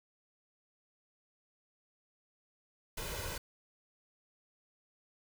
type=noise with comb filter; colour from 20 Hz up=pink; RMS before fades=-40 dBFS; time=2.97-3.38 s; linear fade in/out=5 ms; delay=2 ms; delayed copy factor=+0.65; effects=none

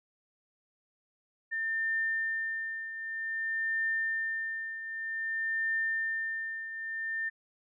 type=tone with tremolo; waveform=sine; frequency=1800 Hz; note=A6; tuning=39 cents sharp; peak=-27 dBFS; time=1.51-7.3 s; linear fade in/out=20 ms; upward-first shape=triangle; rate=0.53 Hz; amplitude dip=70%; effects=none

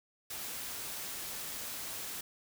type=noise; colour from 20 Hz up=white; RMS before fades=-41 dBFS; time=0.3-2.21 s; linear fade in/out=5 ms; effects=none

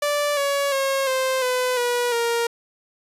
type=tone with pitch steps; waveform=sawtooth; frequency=584 / 562.8 / 542.4 / 522.7 / 503.7 / 485.4 / 467.8 Hz; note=D5 / C#5 / C#5 / C5 / B4 / B4 / A#4; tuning=-10 / +26 / -38 / -2 / +34 / -30 / +6 cents; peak=-16 dBFS; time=0.02-2.47 s; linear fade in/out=5 ms; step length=350 ms; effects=resampled to 32000 Hz

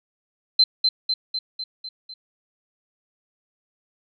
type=tone with echo; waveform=sine; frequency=4100 Hz; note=C8; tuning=36 cents flat; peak=-11 dBFS; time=0.59-0.64 s; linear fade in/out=5 ms; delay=250 ms; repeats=6; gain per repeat=-4 dB; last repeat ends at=2.14 s; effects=none

